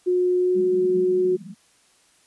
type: tone with pitch glide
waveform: sine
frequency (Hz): 361.2 to 366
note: F#4 to F#4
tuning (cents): -42 to -19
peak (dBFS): -17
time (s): 0.06-1.37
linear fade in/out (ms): 20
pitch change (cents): +23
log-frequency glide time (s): 0.38-0.58
type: band-pass noise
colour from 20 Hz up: pink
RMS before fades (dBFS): -35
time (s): 0.53-1.55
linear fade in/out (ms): 10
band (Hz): 180 to 210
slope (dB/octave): 96
effects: white hiss -59 dBFS RMS until 2.26 s + resampled to 24000 Hz